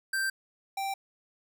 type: tone pair in turn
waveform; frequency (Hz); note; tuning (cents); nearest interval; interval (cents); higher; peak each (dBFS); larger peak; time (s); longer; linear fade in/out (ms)
square; 1568 / 782.4; G6 / G5; 0 / -4; octave; 1204; first; -28 / -31; first; 0.13-0.3 / 0.77-0.94; neither; 5
effects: none